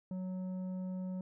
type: tone with tanh clipping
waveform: sine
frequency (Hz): 185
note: F#3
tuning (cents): 0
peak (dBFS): -38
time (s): 0.11-1.21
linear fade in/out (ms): 2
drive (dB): 8
effects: none

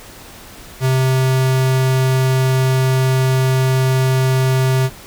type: tone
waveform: square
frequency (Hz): 130.81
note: C3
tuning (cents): 0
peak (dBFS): -13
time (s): 0.8-4.9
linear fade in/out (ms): 50
effects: pink hiss -38 dBFS RMS until 5.06 s

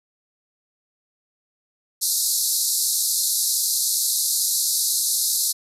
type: band-pass noise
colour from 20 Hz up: white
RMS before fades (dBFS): -22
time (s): 2.01-5.53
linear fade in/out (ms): 20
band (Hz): 3900 to 13000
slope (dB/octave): 96
effects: none

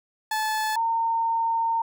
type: tone pair in turn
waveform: 30% pulse / sine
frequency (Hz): 867 / 913.8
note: A5 / A#5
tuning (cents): -26 / -35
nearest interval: minor second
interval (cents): 91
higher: second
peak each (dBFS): -21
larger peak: neither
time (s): 0.31-0.76 / 0.76-1.82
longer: second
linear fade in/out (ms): 5
effects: none

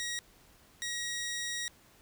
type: tone pair in turn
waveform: 15% pulse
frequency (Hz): 1900 / 1900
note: A#6 / A#6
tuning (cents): +33 / +33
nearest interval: unison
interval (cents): 0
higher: neither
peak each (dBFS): -28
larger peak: neither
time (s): 0-0.19 / 0.82-1.68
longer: second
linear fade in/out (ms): 0
effects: pink hiss -61 dBFS RMS until 2.01 s

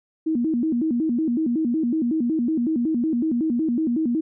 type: tone with vibrato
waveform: sine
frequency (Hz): 275.4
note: C#4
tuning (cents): -11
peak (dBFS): -19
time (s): 0.26-4.21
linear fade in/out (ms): 10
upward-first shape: square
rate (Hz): 5.4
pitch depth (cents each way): 250
effects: none

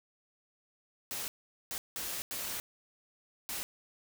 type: noise bursts at uneven times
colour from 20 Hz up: white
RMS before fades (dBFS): -38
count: 5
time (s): 1.11-1.28 / 1.71-1.78 / 1.96-2.22 / 2.31-2.6 / 3.49-3.63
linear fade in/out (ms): 0
effects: none

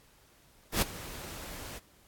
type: noise with ADSR envelope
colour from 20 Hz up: pink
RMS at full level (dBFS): -24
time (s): 0.72-1.8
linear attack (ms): 100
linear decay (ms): 11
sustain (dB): -19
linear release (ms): 29
effects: pink hiss -62 dBFS RMS until 2.07 s + AAC 64 kbps

